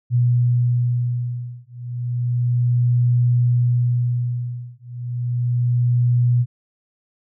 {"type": "beating tone pair", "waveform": "sine", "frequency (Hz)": [121.6, 121.92], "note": ["B2", "B2"], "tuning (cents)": [-26, -22], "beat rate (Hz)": 0.32, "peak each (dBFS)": -19, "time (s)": [0.1, 6.46], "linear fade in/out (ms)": 50, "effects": []}